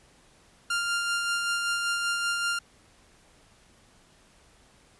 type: tone with tremolo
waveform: sawtooth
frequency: 1396.9 Hz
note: F6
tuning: in tune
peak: -21 dBFS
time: 0.7-2.59 s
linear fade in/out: 5 ms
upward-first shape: sine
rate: 5.2 Hz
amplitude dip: 30%
effects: pink hiss -59 dBFS RMS until 4.99 s + resampled to 24000 Hz